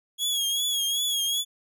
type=tone with vibrato; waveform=sawtooth; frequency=3322 Hz; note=G#7; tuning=in tune; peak=-21 dBFS; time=0.18-1.45 s; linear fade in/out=50 ms; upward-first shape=triangle; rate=2.6 Hz; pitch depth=69 cents each way; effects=none